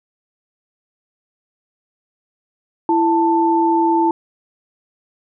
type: tone pair together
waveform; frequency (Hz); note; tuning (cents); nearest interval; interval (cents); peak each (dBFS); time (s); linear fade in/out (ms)
sine; 333.2 / 885; E4 / A5; +19 / +10; octave + perfect fourth; 1691; -15; 2.89-4.11; 2
effects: none